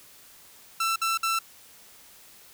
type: tone bursts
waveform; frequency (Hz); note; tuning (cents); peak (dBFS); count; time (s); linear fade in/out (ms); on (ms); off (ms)
sawtooth; 1337; E6; +24; -20; 3; 0.8-1.39; 5; 160; 55
effects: white hiss -52 dBFS RMS until 2.53 s